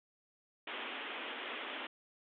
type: band-pass noise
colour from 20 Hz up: white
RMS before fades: -43 dBFS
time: 0.67-1.87 s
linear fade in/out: 5 ms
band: 230 to 3400 Hz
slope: 96 dB/octave
effects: none